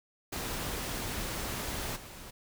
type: noise with level steps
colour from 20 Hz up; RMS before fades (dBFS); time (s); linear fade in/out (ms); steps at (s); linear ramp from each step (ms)
pink; -36 / -47; 0.32-2.31; 10; 1.95; 20
effects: none